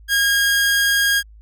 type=tone; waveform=sawtooth; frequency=1629 Hz; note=G#6; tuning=34 cents flat; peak=-11 dBFS; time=0.08-1.23 s; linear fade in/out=50 ms; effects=added 53 Hz sine -41 dBFS peak until 1.41 s